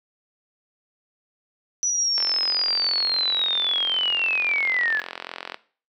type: linear sweep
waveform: sine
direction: down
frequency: 5920 to 1684 Hz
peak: -20 dBFS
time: 1.83-5 s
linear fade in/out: 0 ms
type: click train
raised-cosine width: 0.3 ms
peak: -14 dBFS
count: 148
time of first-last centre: 2.18-5.544 s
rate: 43.7 Hz
effects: noise-tail reverb RT60 0.4 s tail -17 dB re dry + high-pass 400 Hz 12 dB/octave